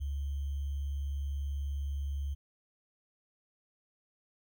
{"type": "tone with sample-and-hold", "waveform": "sine", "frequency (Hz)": 70.3, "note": "C#2", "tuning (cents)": 25, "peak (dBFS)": -32, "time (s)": [0, 2.35], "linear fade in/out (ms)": 20, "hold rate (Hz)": 3150, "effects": []}